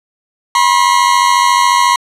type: tone pair together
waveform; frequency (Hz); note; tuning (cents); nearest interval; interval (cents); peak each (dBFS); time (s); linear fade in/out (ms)
40% pulse; 972 / 1066.1; B5 / C6; -28 / +32; major second; 160; -10; 0.55-1.96; 2
effects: low-pass 9000 Hz 12 dB/octave